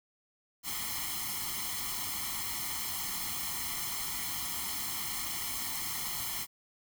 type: noise with comb filter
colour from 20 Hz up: white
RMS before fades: -36 dBFS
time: 0.63-6.47 s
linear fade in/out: 50 ms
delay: 0.95 ms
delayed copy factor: +0.85
effects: none